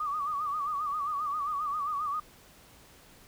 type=tone with vibrato; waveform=sine; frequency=1181 Hz; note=D6; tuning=9 cents sharp; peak=-29 dBFS; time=0-2.2 s; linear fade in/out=5 ms; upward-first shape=sine; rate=7.5 Hz; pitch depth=100 cents each way; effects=pink hiss -56 dBFS RMS until 3.27 s